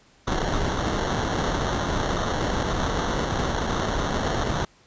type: noise with sample-and-hold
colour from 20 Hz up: pink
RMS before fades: -25 dBFS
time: 0.27-4.65 s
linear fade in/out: 5 ms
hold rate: 2450 Hz
effects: pink hiss -57 dBFS RMS until 4.86 s + resampled to 16000 Hz